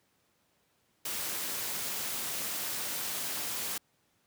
white noise with amplitude modulation, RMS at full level -33 dBFS, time 1.05-3.78 s, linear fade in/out 5 ms, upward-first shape sine, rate 280 Hz, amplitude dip 50%, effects pink hiss -72 dBFS RMS until 4.26 s + high-pass 100 Hz 12 dB/octave

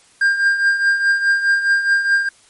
triangle tone with tremolo, 1600 Hz, G6, 35 cents sharp, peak -8 dBFS, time 0.21-2.29 s, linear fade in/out 5 ms, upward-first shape triangle, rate 4.8 Hz, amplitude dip 70%, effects white hiss -51 dBFS RMS until 2.49 s + MP3 48 kbps

